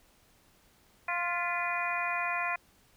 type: harmonic tone with a mistuned harmonic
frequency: 349.2 Hz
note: F4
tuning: in tune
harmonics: 2 / 3 / 4 / 5 / 6 / 7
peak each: -36 / -35 / -38 / -38 / -37 / -35 dBFS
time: 1.08-2.56 s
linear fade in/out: 5 ms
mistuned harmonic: 6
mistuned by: -63 cents
effects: pink hiss -64 dBFS RMS until 2.96 s